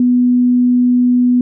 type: tone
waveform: sine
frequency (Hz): 246.9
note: B3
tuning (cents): 0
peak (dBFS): -8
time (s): 0-1.41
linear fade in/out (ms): 2
effects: none